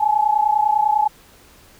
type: tone pair together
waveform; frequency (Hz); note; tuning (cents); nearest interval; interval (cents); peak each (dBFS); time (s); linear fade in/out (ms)
sine; 834 / 864; G#5 / A5; +7 / -32; minor second; 61; -17; 0-1.08; 10
effects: pink hiss -49 dBFS RMS until 1.79 s